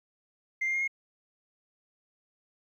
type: tone with pitch steps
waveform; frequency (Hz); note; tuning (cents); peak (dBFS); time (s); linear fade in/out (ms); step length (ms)
sine; 2093 / 2112 / 2132 / 2152; C7 / C7 / C7 / C7; 0 / +16 / +32 / +48; -25; 0.61-0.878; 10; 67
effects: tanh soft clip ceiling -24 dBFS + 11-bit